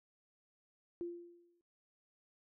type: tone with exponential decay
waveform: sine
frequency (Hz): 345.9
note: F4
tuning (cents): -17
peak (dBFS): -36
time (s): 1.01-1.61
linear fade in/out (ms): 0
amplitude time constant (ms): 130
effects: noise-tail reverb RT60 0.4 s tail -20 dB re dry